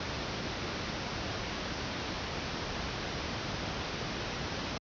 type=low-pass noise; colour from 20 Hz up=pink; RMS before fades=-36 dBFS; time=0-4.78 s; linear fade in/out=5 ms; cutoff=5900 Hz; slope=96 dB/octave; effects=high-pass 60 Hz 12 dB/octave